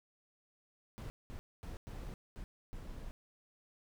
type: noise bursts at uneven times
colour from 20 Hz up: brown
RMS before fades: -45 dBFS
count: 6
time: 0.98-1.1 / 1.3-1.39 / 1.63-1.77 / 1.87-2.14 / 2.36-2.44 / 2.73-3.11 s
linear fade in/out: 0 ms
effects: none